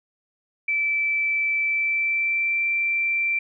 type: tone with pitch glide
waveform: sine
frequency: 2321 to 2349 Hz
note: D7 to D7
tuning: -21 to 0 cents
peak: -20 dBFS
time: 0.68-3.39 s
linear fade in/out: 5 ms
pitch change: +21 cents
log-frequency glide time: 1.63-2.65 s
effects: none